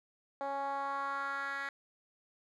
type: tone with band-pass filter sweep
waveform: 10% pulse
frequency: 277.2 Hz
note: C#4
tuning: in tune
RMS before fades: -37 dBFS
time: 0.41-1.69 s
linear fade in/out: 0 ms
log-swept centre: 690 to 1900 Hz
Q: 2.7
effects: none